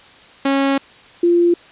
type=tone pair in turn; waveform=sawtooth / sine; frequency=274.4 / 345.7 Hz; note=C#4 / F4; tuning=-17 / -18 cents; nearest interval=major third; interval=399 cents; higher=second; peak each=-10 dBFS; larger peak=neither; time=0.45-0.78 / 1.23-1.54 s; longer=first; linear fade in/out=5 ms; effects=white hiss -44 dBFS RMS until 1.71 s + resampled to 8000 Hz